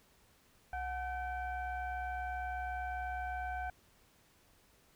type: tone with frequency modulation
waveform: sine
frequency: 733 Hz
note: F#5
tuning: 16 cents flat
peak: -36 dBFS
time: 0.73-3.7 s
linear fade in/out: 2 ms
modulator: 797 Hz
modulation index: 1
effects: pink hiss -67 dBFS RMS until 4.95 s